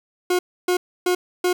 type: tone bursts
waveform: 40% pulse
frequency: 360 Hz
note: F#4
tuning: 47 cents flat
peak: -16 dBFS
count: 4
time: 0.3-1.53 s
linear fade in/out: 5 ms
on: 90 ms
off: 290 ms
effects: none